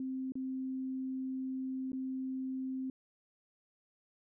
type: tone with dropouts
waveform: sine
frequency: 261.7 Hz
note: C4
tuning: in tune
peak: -35 dBFS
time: 0-2.9 s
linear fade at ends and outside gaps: 2 ms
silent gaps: 0.321-0.354 / 1.919-1.93 s
effects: none